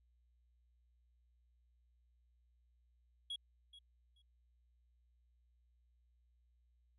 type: tone with echo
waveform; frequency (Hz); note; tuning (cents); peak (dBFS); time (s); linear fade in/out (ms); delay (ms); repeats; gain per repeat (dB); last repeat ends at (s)
triangle; 3322; G#7; 0; -39; 3.3-3.36; 5; 430; 2; -15; 4.22
effects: added 60 Hz sine -70 dBFS peak until 6.98 s + resampled to 24000 Hz